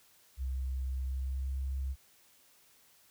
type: tone with pitch glide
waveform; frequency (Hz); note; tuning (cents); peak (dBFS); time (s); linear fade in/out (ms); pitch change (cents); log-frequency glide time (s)
sine; 65.1 to 66.7; C2 to C2; -8 to +34; -32; 0.37-1.96; 50; +42; 0.97-1.55
effects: white hiss -64 dBFS RMS until 3.1 s